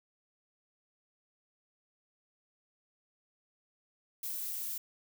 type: noise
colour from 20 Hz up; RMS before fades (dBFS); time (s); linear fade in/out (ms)
violet; -38; 4.23-4.78; 5
effects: none